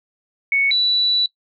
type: tone pair in turn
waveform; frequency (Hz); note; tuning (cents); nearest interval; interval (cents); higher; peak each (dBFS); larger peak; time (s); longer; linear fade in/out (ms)
sine; 2217 / 3950; C#7 / B7; 0 / 0; minor seventh; 1000; second; -14; neither; 0.52-0.71 / 0.71-1.26; second; 2
effects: noise-tail reverb RT60 0.1 s tail -21 dB re dry